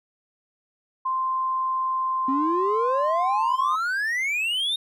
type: tone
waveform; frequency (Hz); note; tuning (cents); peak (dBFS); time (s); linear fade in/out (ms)
sine; 1044; C6; -4; -22; 1.05-3.76; 10
type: exponential sweep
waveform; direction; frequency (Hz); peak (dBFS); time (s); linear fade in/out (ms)
triangle; up; 261.6 to 3729; -21; 2.28-4.76; 5
effects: none